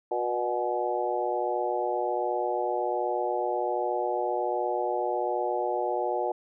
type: harmonic tone with a mistuned harmonic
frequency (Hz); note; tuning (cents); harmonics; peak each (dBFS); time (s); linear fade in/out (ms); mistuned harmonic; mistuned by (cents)
121.3; B2; -31; 3 / 4 / 5 / 6 / 7; -32 / -32 / -32 / -32 / -32; 0.11-6.32; 5; 6; +31
effects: none